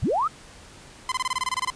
sine linear sweep, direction up, 44.93 to 1356 Hz, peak -20 dBFS, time 0.02-0.28 s, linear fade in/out 10 ms
sawtooth tone bursts, 1026 Hz, C6, 34 cents flat, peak -19 dBFS, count 12, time 1.09-1.702 s, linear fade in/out 2 ms, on 29 ms, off 24 ms
effects pink hiss -47 dBFS RMS until 1.75 s + resampled to 22050 Hz

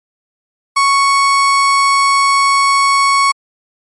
35% pulse tone, 1108.7 Hz, C#6, in tune, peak -7 dBFS, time 0.76-3.32 s, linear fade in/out 10 ms, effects MP3 48 kbps

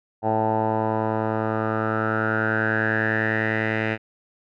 10% pulse tone with low-pass filter sweep, 110 Hz, A2, in tune, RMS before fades -23 dBFS, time 0.22-3.98 s, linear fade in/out 50 ms, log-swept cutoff 820 to 2200 Hz, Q 7.2, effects none

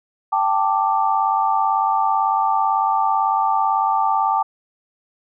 sine chord, G suspended second, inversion none, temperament just, 784 / 882 / 1176 Hz, G5 / A5 / D6, 0 / +4 / +2 cents, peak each -20 / -19 / -21 dBFS, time 0.32-4.43 s, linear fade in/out 10 ms, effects none

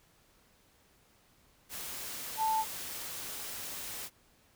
sine tone in noise, 880 Hz, A5, in tune, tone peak -27 dBFS, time 2.37-2.65 s, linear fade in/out 50 ms, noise white, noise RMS -41 dBFS, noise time 1.69-4.1 s, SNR +11 dB, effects pink hiss -66 dBFS RMS until 4.55 s

